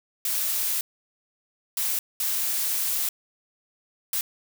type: noise bursts at uneven times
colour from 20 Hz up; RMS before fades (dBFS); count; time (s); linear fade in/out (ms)
blue; -26; 4; 0.25-0.81 / 1.77-1.99 / 2.2-3.09 / 4.13-4.21; 2
effects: none